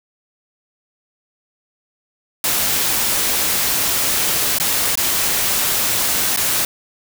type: noise with dropouts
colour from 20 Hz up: white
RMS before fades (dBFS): -18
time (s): 2.44-6.65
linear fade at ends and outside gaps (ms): 2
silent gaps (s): 4.585-4.599 / 4.955-4.974 / 6.363-6.372
effects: none